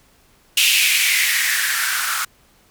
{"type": "noise with band-pass filter sweep", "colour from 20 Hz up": "violet", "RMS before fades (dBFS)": -18, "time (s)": [0.57, 2.25], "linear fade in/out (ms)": 5, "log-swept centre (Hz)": [2800, 1300], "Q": 5.1, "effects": ["pink hiss -55 dBFS RMS until 2.7 s"]}